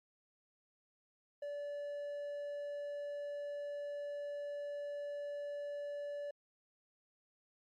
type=tone; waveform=triangle; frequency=578 Hz; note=D5; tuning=28 cents flat; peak=-38 dBFS; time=1.42-6.31 s; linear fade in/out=5 ms; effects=Opus 48 kbps